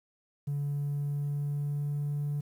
triangle tone with pitch glide, 143.2 to 145.53 Hz, D3 to D3, -43 to -15 cents, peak -26 dBFS, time 0.47-2.41 s, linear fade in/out 10 ms, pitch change +28 cents, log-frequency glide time 0.58-2.3 s, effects tanh soft clip ceiling -25 dBFS + 10-bit

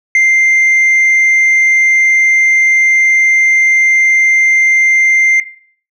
sine tone, 2093 Hz, C7, in tune, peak -3 dBFS, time 0.15-5.4 s, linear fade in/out 2 ms, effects noise-tail reverb RT60 0.5 s tail -17 dB re dry + tanh soft clip ceiling -5 dBFS

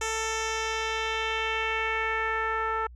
10% pulse tone with low-pass filter sweep, 443.9 Hz, A4, 15 cents sharp, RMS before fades -29 dBFS, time 0.01-2.87 s, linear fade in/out 5 ms, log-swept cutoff 7700 to 1300 Hz, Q 2, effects added 60 Hz sine -44 dBFS peak until 2.95 s

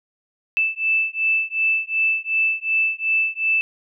sine beating tone pair, 2637 / 2639.7 Hz, E7 / E7, 0 / +2 cents, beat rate 2.7 Hz, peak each -21 dBFS, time 0.57-3.61 s, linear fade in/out 0 ms, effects none

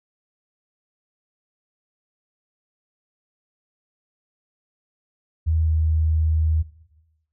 sine tone with pitch glide, 80 to 79.08 Hz, D#2 to D#2, +49 to +29 cents, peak -17 dBFS, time 5.46-6.63 s, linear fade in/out 20 ms, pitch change -20 cents, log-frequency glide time 5.64-5.7 s, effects noise-tail reverb RT60 1.0 s tail -17 dB re dry

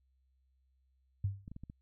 sine tone with exponential decay, 98.4 Hz, G2, 7 cents sharp, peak -27 dBFS, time 1.24-1.49 s, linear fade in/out 5 ms, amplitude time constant 53 ms
clicks, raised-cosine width 5 ms, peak -34 dBFS, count 5, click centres 1.479 / 1.516 / 1.564 / 1.636 / 1.699 s
effects added 65 Hz sine -70 dBFS peak until 1.81 s

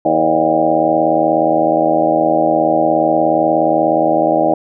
harmonic tone with a mistuned harmonic, 79.6 Hz, D#2, 40 cents sharp, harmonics 2 / 3 / 4 / 5 / 6 / 7 / 8 / 9 / 10, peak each -28 / -26 / -17 / -28 / -23 / -18 / -16 / -18 / -18 dBFS, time 0.05-4.54 s, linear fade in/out 5 ms, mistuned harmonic 8, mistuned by -63 cents, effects none

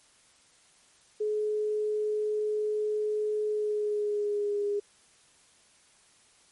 sine tone with pitch glide, 424.5 to 409.1 Hz, G#4 to G#4, +38 to -26 cents, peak -26 dBFS, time 1.2-4.8 s, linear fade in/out 10 ms, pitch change -64 cents, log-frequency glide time 3.48-4.64 s, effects white hiss -61 dBFS RMS until 6.51 s + MP3 48 kbps

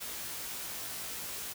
white noise with comb filter, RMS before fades -40 dBFS, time 0-1.54 s, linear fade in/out 20 ms, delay 18 ms, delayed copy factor +0.9, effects none

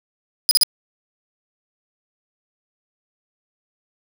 sawtooth tone bursts, 4978 Hz, D#8, in tune, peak -8 dBFS, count 3, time 0.49-0.633 s, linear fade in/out 0 ms, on 21 ms, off 40 ms, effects none

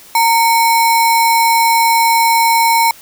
sine tone with sample-and-hold, 920 Hz, A#5, 23 cents flat, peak -8 dBFS, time 0.15-2.91 s, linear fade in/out 2 ms, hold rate 3150 Hz, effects white hiss -40 dBFS RMS until 3.01 s

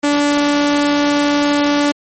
sawtooth tone, 290 Hz, D4, 22 cents flat, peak -8 dBFS, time 0.03-1.92 s, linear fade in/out 10 ms, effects MP3 32 kbps

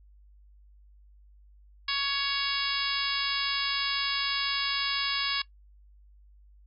harmonic tone, 558 Hz, C#5, 11 cents sharp, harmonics 2 / 3 / 4 / 5 / 6 / 7 / 8 / 9, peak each -35 / -35 / -35 / -35 / -35 / -35 / -35 / -35 dBFS, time 1.88-5.42 s, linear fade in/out 5 ms, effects noise-tail reverb RT60 0.1 s tail -19 dB re dry + added 50 Hz sine -53 dBFS peak until 6.66 s

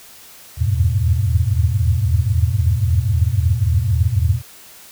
sine tone cluster, 79.4 / 83.2 / 96 / 103.5 / 121.2 Hz, D#2 / E2 / G2 / G#2 / B2, +36 / +17 / -36 / -5 / -32 cents, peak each -20 dBFS, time 0.57-4.42 s, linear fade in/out 50 ms, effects white hiss -42 dBFS RMS until 4.91 s

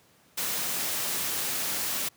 white noise, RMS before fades -30 dBFS, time 0.37-2.09 s, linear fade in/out 10 ms, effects pink hiss -61 dBFS RMS until 2.16 s + high-pass 100 Hz 12 dB/octave

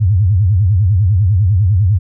sine tone with vibrato, 97.5 Hz, G2, 9 cents flat, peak -8 dBFS, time 0-1.99 s, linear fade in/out 20 ms, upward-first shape sine, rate 10 Hz, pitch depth 230 cents each way, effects none

